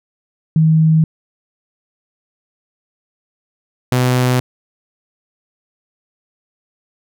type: tone pair in turn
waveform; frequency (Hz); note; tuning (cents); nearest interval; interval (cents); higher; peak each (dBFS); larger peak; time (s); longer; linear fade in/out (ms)
sine / sawtooth; 158.8 / 126.04; D#3 / B2; +36 / +36; major third; 400; first; -8; neither; 0.56-1.04 / 3.92-4.4; neither; 2
effects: none